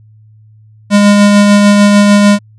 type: tone with tremolo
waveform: square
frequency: 204.3 Hz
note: G#3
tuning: 28 cents flat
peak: -3 dBFS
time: 0.9-2.39 s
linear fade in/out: 50 ms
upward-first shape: sine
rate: 6.7 Hz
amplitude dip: 25%
effects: added 108 Hz sine -38 dBFS peak until 2.58 s + resampled to 22050 Hz